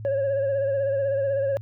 sine tone with vibrato, 550 Hz, C#5, 14 cents flat, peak -19 dBFS, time 0.05-1.57 s, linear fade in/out 0 ms, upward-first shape sine, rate 16 Hz, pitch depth 44 cents each way, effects tanh soft clip ceiling -20 dBFS + added 108 Hz sine -34 dBFS peak until 1.61 s

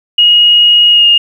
sine tone with pitch glide, 2881 to 2840 Hz, F#7 to F7, -47 to +28 cents, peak -3 dBFS, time 0.18-1.18 s, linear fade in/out 5 ms, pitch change -25 cents, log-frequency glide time 0.91-1.06 s, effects 7-bit

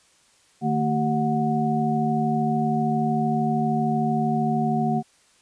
sine tone cluster, 152.5 / 225.5 / 384.2 / 732 Hz, D#3 / A3 / G4 / F#5, -34 / +43 / -35 / -19 cents, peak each -26 / -23 / -31 / -25 dBFS, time 0.61-5.03 s, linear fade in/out 50 ms, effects white hiss -59 dBFS RMS until 5.41 s + resampled to 22050 Hz

